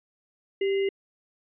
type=tone with sample-and-hold; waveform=sine; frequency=392 Hz; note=G4; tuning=in tune; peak=-22 dBFS; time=0.61-0.89 s; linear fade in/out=5 ms; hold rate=2450 Hz; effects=resampled to 8000 Hz